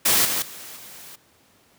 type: noise with level steps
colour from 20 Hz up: white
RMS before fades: -18 / -24 / -39 / -42 dBFS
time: 0.05-1.16 s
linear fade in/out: 10 ms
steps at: 0.25 / 0.42 / 0.76 s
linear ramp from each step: 2 ms
effects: pink hiss -58 dBFS RMS until 1.78 s + high-pass 100 Hz 12 dB/octave